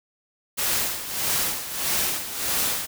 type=noise with tremolo; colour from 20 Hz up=white; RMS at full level=-23 dBFS; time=0.57-2.87 s; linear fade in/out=20 ms; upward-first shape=sine; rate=1.6 Hz; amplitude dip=70%; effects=none